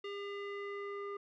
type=tone with low-pass filter sweep; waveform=square; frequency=403.1 Hz; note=G4; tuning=48 cents sharp; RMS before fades=-42 dBFS; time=0.04-1.17 s; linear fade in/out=5 ms; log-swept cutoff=3000 to 1500 Hz; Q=2.3; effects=none